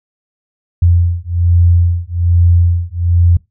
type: beating tone pair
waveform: sine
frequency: 86 / 87.2 Hz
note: F2 / F2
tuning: -26 / -2 cents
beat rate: 1.2 Hz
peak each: -11 dBFS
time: 0.82-3.37 s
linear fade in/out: 5 ms
effects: noise-tail reverb RT60 0.2 s tail -23 dB re dry